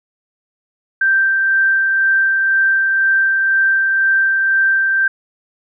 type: tone with tremolo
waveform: sine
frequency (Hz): 1568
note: G6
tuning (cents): 0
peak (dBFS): -10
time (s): 1.01-5.08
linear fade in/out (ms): 5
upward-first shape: sine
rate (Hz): 2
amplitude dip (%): 25
effects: none